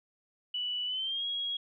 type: tone with pitch glide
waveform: sine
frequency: 2960 to 3303 Hz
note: F#7 to G#7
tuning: 0 to -10 cents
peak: -31 dBFS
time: 0.54-1.57 s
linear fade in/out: 5 ms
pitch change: +190 cents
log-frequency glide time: 0.86-1.25 s
effects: none